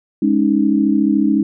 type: chord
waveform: sine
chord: Ab suspended fourth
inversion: none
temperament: equal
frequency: 207.7 / 277.2 / 311.1 Hz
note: Ab3 / Db4 / Eb4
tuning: 0 / 0 / 0 cents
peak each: -16 dBFS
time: 0.22-1.43 s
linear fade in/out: 5 ms
effects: none